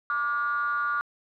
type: ring-modulated tone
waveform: triangle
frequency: 129.5 Hz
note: C3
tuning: 17 cents flat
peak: -19 dBFS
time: 0.1-1.01 s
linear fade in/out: 0 ms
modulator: 1300 Hz
effects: tanh soft clip ceiling -15 dBFS